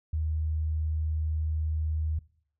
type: tone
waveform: sine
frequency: 78.1 Hz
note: D#2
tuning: 7 cents sharp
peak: -26 dBFS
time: 0.13-2.19 s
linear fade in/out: 5 ms
effects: noise-tail reverb RT60 0.6 s tail -21 dB re dry